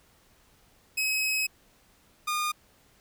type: tone pair in turn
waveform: sawtooth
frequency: 2553 / 1218.2 Hz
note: D#7 / D#6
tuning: +44 / -37 cents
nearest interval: octave + minor second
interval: 1281 cents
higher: first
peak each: -22 / -23 dBFS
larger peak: first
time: 0.97-1.47 / 2.27-2.52 s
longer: first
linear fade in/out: 10 ms
effects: pink hiss -62 dBFS RMS until 3 s